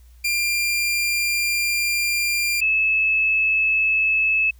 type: tone pair in turn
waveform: sawtooth / sine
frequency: 2389 / 2602 Hz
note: D7 / E7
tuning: +29 / -23 cents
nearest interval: minor second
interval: 148 cents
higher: second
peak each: -16 dBFS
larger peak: neither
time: 0.24-2.61 / 2.61-4.51 s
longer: first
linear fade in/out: 10 ms
effects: added 60 Hz sine -45 dBFS peak until 4.59 s + white hiss -61 dBFS RMS until 4.59 s